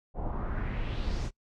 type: noise with low-pass filter sweep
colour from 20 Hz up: brown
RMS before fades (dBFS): -32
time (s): 0.14-1.31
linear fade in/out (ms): 50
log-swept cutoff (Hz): 680 to 7100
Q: 2.4
effects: noise-tail reverb RT60 0.1 s tail -22 dB re dry